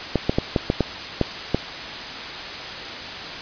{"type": "clicks", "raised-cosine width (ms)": 2, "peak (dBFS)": -4, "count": 8, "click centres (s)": [0.157, 0.295, 0.385, 0.562, 0.701, 0.807, 1.213, 1.546], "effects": ["white hiss -31 dBFS RMS until 3.41 s", "resampled to 11025 Hz"]}